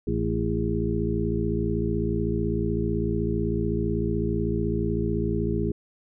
harmonic tone with a mistuned harmonic, 55.9 Hz, A1, 28 cents sharp, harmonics 1 / 2 / 3 / 4 / 6 / 7, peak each -30 / -30 / -30 / -30 / -30 / -30 dBFS, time 0.07-5.72 s, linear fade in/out 5 ms, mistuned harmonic 7, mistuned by +77 cents, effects none

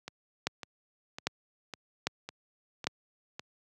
two click trains, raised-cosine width 0.2 ms, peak -11 / -22 dBFS, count 4 / 7, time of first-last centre 0.47-2.87 / 0.08-3.395 s, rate 1.25 / 1.81 Hz, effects high-pass 100 Hz 12 dB/octave

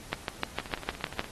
two click trains, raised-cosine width 0.3 ms, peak -23 / -12 dBFS, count 12 / 8, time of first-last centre 0.6-1.243 / 0.13-1.194 s, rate 17.1 / 6.58 Hz, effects pink hiss -48 dBFS RMS until 1.31 s + AAC 32 kbps

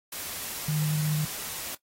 sine tone in noise, 152.4 Hz, D#3, 36 cents flat, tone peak -24 dBFS, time 0.68-1.25 s, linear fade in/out 5 ms, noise white, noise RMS -36 dBFS, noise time 0.12-1.75 s, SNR +9 dB, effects noise-tail reverb RT60 0.1 s tail -19 dB re dry + AAC 48 kbps

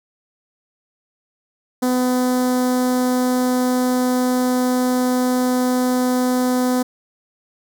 sawtooth tone with notch filter, 251.5 Hz, B3, 32 cents sharp, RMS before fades -18 dBFS, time 1.82-6.83 s, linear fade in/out 10 ms, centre 2600 Hz, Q 0.62, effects none

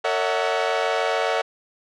sawtooth tone cluster, 453 / 563 / 650 / 742 Hz, A#4 / C#5 / E5 / F#5, -50 / +27 / -24 / +5 cents, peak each -22 dBFS, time 0.04-1.42 s, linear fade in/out 10 ms, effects low-pass 4000 Hz 12 dB/octave

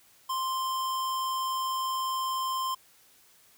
square tone, 1046.5 Hz, C6, in tune, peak -29 dBFS, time 0.29-2.75 s, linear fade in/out 10 ms, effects white hiss -60 dBFS RMS until 3.57 s

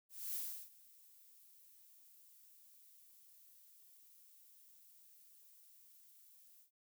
violet noise with ADSR envelope, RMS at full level -41 dBFS, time 0.09-6.71 s, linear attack 260 ms, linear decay 340 ms, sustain -23 dB, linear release 110 ms, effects none

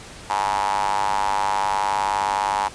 square tone with high-pass filter, 49.81 Hz, G1, 28 cents sharp, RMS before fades -22 dBFS, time 0.29-2.69 s, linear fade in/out 20 ms, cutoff 890 Hz, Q 8.8, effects pink hiss -40 dBFS RMS until 2.74 s + resampled to 22050 Hz

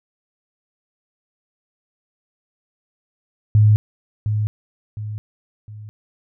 sine tone with echo, 106.3 Hz, G#2, 41 cents sharp, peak -9 dBFS, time 3.55-3.76 s, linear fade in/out 0 ms, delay 710 ms, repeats 3, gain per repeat -8 dB, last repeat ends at 5.89 s, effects none

